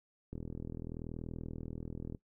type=click train; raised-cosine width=3 ms; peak=-29 dBFS; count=75; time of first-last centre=0.33-2.148 s; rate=40.7 Hz; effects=noise-tail reverb RT60 0.1 s tail -18 dB re dry